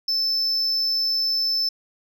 sine tone, 5274 Hz, E8, in tune, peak -17 dBFS, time 0.08-1.69 s, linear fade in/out 5 ms, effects tanh soft clip ceiling -19 dBFS

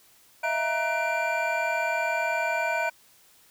triangle tone cluster, 638 / 678 / 938 / 1503 / 2365 Hz, D#5 / E5 / A#5 / F#6 / D7, +43 / +49 / +11 / +27 / +12 cents, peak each -29 dBFS, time 0.43-2.9 s, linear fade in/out 10 ms, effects white hiss -58 dBFS RMS until 3.5 s

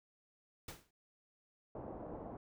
pink noise with exponential decay, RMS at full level -44 dBFS, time 0.68-0.91 s, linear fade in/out 5 ms, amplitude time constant 50 ms
white low-pass noise, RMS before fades -47 dBFS, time 1.75-2.37 s, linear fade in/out 2 ms, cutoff 750 Hz, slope 24 dB/octave
effects none

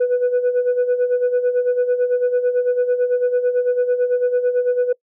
sine tone with tremolo, 493.9 Hz, B4, in tune, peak -10 dBFS, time 0-4.93 s, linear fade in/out 10 ms, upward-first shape sine, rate 9 Hz, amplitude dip 70%, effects noise-tail reverb RT60 0.1 s tail -24 dB re dry + tanh soft clip ceiling -12 dBFS

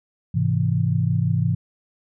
sine chord, Ab augmented, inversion none, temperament equal with one note detuned, 104.97 / 130.81 / 164.81 Hz, Ab2 / C3 / E3, +19 / 0 / 0 cents, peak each -22 dBFS, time 0.34-1.55 s, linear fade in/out 10 ms, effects none

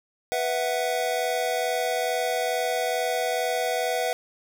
square chord, B suspended fourth, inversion none, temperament just, 493.9 / 658.5 / 740.8 Hz, B4 / E5 / F#5, 0 / -2 / +2 cents, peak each -29 dBFS, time 0.32-4.13 s, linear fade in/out 0 ms, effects none

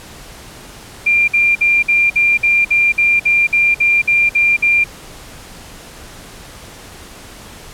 sine tone bursts, 2386 Hz, D7, 27 cents sharp, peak -9 dBFS, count 14, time 1.06-4.842 s, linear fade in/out 10 ms, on 220 ms, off 54 ms, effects pink hiss -36 dBFS RMS until 7.73 s + low-pass 12000 Hz 12 dB/octave

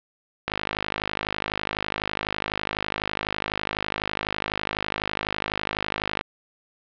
click train, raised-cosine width 0.3 ms, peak -8 dBFS, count 299, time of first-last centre 0.48-6.211 s, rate 52 Hz, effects low-pass 4000 Hz 12 dB/octave

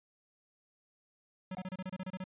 square tone bursts, 186.4 Hz, F#3, 13 cents sharp, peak -38 dBFS, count 11, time 1.51-2.241 s, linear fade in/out 5 ms, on 41 ms, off 28 ms
triangle tone with exponential decay, 729 Hz, F#5, 26 cents flat, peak -36 dBFS, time 1.57-1.67 s, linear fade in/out 0 ms, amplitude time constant 21 ms
effects resampled to 8000 Hz

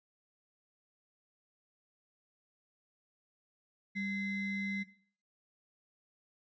triangle ring-modulated tone, 932.3 Hz, A#5, in tune, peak -29 dBFS, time 3.95-4.84 s, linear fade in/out 20 ms, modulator 1130 Hz, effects noise-tail reverb RT60 0.5 s tail -17 dB re dry + resampled to 16000 Hz

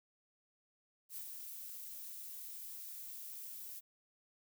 violet noise with ADSR envelope, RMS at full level -44 dBFS, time 1.09-3.81 s, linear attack 75 ms, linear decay 78 ms, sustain -4 dB, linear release 28 ms, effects none

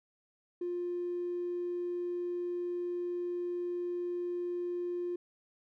triangle tone with tanh clipping, 352.2 Hz, F4, 15 cents sharp, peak -32 dBFS, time 0.61-5.16 s, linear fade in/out 5 ms, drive 1 dB, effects none

